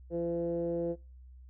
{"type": "tone with low-pass filter", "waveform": "15% pulse", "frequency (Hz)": 170, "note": "F3", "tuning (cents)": -46, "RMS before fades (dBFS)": -33, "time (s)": [0.1, 0.96], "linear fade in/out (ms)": 50, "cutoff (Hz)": 450, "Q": 6.8, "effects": ["noise-tail reverb RT60 0.3 s tail -22 dB re dry", "added 63 Hz sine -49 dBFS peak until 1.49 s"]}